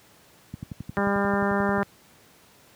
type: click train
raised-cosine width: 5 ms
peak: -19 dBFS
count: 15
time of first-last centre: 0.54-1.779 s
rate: 11.3 Hz
type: harmonic tone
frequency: 200 Hz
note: G3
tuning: 35 cents sharp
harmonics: 1 / 2 / 3 / 4 / 5 / 6 / 7 / 8 / 9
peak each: -25 / -28 / -30 / -31 / -32 / -33 / -33 / -34 / -35 dBFS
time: 0.97-1.83 s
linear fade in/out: 0 ms
effects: pink hiss -55 dBFS RMS until 2.75 s + high-pass 100 Hz 12 dB/octave